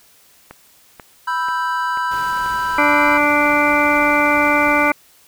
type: click train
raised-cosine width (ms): 0.5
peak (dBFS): -19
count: 6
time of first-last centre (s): 0.51-2.949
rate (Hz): 2.05
type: chord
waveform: triangle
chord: E minor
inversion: second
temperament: equal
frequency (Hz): 987.8 / 1318.5 / 1568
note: B5 / E6 / G6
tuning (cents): 0 / 0 / 0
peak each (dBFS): -18 / -23 / -22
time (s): 1.27-3.18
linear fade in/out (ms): 10
type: noise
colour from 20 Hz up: pink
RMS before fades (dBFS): -36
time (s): 2.11-4.91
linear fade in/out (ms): 5
type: harmonic tone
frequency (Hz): 293.7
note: D4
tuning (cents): 0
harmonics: 1 / 2 / 3 / 4 / 5 / 7 / 8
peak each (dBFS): -20 / -20 / -20 / -20 / -20 / -20 / -20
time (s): 2.78-4.92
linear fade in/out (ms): 5
effects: white hiss -51 dBFS RMS until 5.27 s